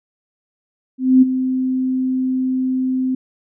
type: tone with ADSR envelope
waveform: sine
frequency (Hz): 258.5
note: C4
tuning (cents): -21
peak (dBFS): -5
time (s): 0.98-3.15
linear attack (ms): 240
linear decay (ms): 19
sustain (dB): -11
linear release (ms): 5
effects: none